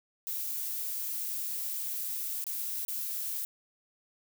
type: noise with dropouts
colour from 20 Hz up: violet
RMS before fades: -35 dBFS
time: 0.27-3.45 s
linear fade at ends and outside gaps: 0 ms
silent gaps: 2.441-2.467 / 2.85-2.882 s
effects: none